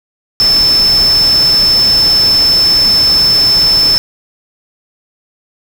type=tone in noise; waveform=sine; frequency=5274 Hz; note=E8; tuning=in tune; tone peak=-6 dBFS; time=0.4-3.98 s; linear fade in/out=0 ms; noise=pink; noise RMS=-21 dBFS; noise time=0.4-3.98 s; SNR=+12 dB; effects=none